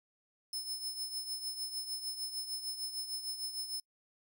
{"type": "tone with tremolo", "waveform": "sawtooth", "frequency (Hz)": 5230, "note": "E8", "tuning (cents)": -15, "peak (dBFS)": -32, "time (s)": [0.53, 3.8], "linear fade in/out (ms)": 2, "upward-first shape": "triangle", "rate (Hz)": 6.6, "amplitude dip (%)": 70, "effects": ["noise-tail reverb RT60 0.1 s tail -24 dB re dry"]}